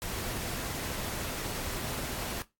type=noise with amplitude modulation; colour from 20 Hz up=pink; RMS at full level=-35 dBFS; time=0.02-2.42 s; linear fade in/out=0 ms; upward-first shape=sine; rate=296 Hz; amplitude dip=25%; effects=noise-tail reverb RT60 0.2 s tail -18 dB re dry + AAC 64 kbps